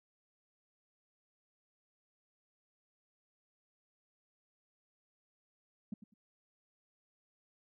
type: tone with echo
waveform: sine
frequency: 210 Hz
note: G#3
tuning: 19 cents sharp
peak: -35 dBFS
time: 5.92-5.94 s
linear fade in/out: 5 ms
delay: 100 ms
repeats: 2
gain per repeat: -14 dB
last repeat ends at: 6.14 s
effects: tanh soft clip ceiling -32 dBFS